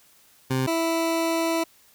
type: tone pair in turn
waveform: 20% pulse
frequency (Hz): 130.81 / 329.6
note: C3 / E4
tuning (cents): 0 / 0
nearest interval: octave + major third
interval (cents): 1600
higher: second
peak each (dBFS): -17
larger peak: neither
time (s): 0.5-0.67 / 0.67-1.64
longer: second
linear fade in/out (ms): 10
effects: white hiss -57 dBFS RMS until 1.94 s